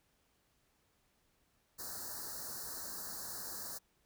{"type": "band-stop noise", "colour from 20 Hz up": "white", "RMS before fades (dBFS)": -44, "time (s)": [1.78, 3.79], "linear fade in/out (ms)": 20, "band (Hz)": [1800, 4100], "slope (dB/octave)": 96, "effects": ["pink hiss -75 dBFS RMS until 4.05 s"]}